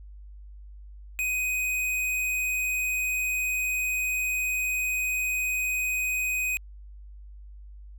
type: tone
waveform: square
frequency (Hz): 2503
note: D#7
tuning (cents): +10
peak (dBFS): -26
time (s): 1.19-6.57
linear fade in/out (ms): 0
effects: added 50 Hz sine -42 dBFS peak until 7.98 s